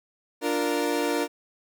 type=chord; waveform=30% pulse; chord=Bb major; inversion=first; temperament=equal; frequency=293.7 / 349.2 / 466.2 Hz; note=D4 / F4 / Bb4; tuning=0 / 0 / 0 cents; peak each=-25 / -27 / -25 dBFS; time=0.41-1.28 s; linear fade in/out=50 ms; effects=none